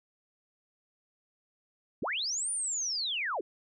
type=linear two-way sweep; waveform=sine; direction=up then down; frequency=103.7 to 9480 to 306.2 Hz; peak=-30 dBFS; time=2.02-3.41 s; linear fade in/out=5 ms; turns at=2.51 s; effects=none